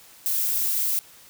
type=noise; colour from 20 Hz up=violet; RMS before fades=-24 dBFS; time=0.26-0.99 s; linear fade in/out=0 ms; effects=white hiss -50 dBFS RMS until 1.29 s